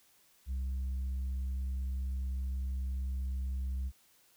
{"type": "tone with tanh clipping", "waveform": "sine", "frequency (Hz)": 65.41, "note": "C2", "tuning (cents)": 0, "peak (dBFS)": -33, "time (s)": [0.46, 3.92], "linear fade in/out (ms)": 50, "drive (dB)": 2, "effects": ["white hiss -66 dBFS RMS until 4.36 s"]}